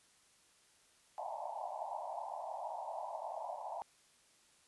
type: band-pass noise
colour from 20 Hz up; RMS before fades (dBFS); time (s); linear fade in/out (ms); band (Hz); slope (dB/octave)
white; -43; 1.18-3.82; 0; 600 to 960; 96
effects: white hiss -68 dBFS RMS until 4.67 s + resampled to 24000 Hz